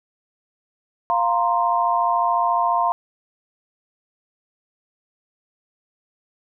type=chord; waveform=sine; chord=F suspended fourth; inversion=none; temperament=equal; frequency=698.5 / 932.3 / 1046.5 Hz; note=F5 / Bb5 / C6; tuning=0 / 0 / 0 cents; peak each=-21 dBFS; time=1.1-2.92 s; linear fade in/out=0 ms; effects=none